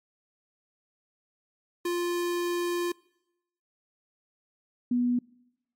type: tone pair in turn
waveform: square / sine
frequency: 349.2 / 244.5 Hz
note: F4 / B3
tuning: 0 / -17 cents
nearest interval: tritone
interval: 617 cents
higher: first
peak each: -27 / -22 dBFS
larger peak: second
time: 1.85-2.92 / 4.91-5.19 s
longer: first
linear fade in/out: 5 ms
effects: noise-tail reverb RT60 0.9 s tail -25 dB re dry + MP3 64 kbps